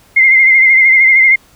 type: tone with vibrato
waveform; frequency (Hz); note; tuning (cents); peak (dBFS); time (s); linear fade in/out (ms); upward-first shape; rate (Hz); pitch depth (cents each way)
sine; 2100; C7; +6; -4; 0.16-1.36; 10; sine; 13; 44
effects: pink hiss -47 dBFS RMS until 1.55 s